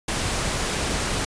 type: noise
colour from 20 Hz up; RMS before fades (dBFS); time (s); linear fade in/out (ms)
pink; -25; 0.08-1.25; 5
effects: resampled to 22050 Hz